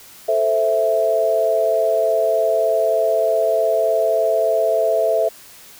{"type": "chord", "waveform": "sine", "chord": "A minor", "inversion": "none", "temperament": "equal", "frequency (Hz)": [440, 523.3, 659.3], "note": ["A4", "C5", "E5"], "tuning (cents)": [0, 0, 0], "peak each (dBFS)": [-21, -22, -16], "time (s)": [0.28, 5.29], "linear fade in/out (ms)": 10, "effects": ["white hiss -43 dBFS RMS until 5.79 s"]}